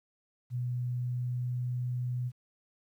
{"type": "tone with pitch glide", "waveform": "sine", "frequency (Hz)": [123.3, 124.01], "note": ["B2", "B2"], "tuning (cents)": [-2, 8], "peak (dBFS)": -30, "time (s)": [0.5, 2.32], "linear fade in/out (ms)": 50, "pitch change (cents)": 10, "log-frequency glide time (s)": [0.74, 1.76], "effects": ["11-bit"]}